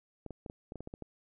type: clicks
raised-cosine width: 2 ms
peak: -29 dBFS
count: 10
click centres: 0.263 / 0.307 / 0.462 / 0.499 / 0.721 / 0.757 / 0.806 / 0.874 / 0.939 / 1.023 s
effects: none